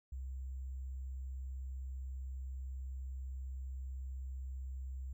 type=tone with sample-and-hold; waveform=sine; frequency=65.41 Hz; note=C2; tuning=in tune; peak=-40 dBFS; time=0.12-5.13 s; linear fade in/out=5 ms; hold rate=7350 Hz; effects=none